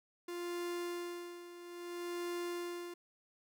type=tone with tremolo; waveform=45% pulse; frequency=349.2 Hz; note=F4; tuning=in tune; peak=-37 dBFS; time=0.28-2.94 s; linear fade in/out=5 ms; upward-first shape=sine; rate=0.6 Hz; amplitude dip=75%; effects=none